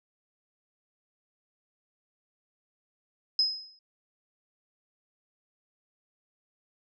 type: tone with exponential decay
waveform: sine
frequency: 5090 Hz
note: D#8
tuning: 39 cents sharp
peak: -19 dBFS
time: 3.39-3.79 s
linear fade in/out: 2 ms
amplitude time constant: 85 ms
effects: none